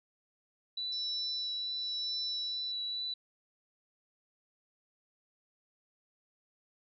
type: tone with vibrato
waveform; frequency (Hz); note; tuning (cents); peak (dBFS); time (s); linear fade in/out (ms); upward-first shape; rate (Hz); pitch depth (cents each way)
sine; 3951; B7; 0; -34; 0.77-3.14; 5; triangle; 2.3; 12
type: tone with tremolo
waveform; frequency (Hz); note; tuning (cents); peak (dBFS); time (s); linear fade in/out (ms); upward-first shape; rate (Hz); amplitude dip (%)
sine; 5340; E8; +22; -38; 0.92-2.72; 5; sine; 0.99; 80
effects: none